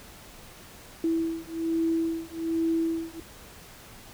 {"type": "beating tone pair", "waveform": "sine", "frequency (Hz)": [327.6, 328.8], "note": ["E4", "E4"], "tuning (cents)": [-11, -4], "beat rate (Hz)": 1.2, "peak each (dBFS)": -28, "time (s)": [1.04, 3.2], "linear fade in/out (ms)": 2, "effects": ["pink hiss -48 dBFS RMS until 4.13 s"]}